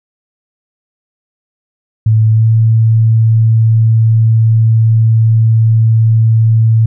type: tone with pitch glide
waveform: sine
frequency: 110 to 112.18 Hz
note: A2 to A2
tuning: 0 to +34 cents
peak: -5 dBFS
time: 2.06-6.86 s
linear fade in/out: 5 ms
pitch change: +34 cents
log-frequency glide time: 2.32-2.46 s
effects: none